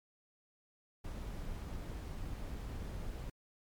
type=noise; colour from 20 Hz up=brown; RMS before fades=-42 dBFS; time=1.04-3.3 s; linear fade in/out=5 ms; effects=MP3 96 kbps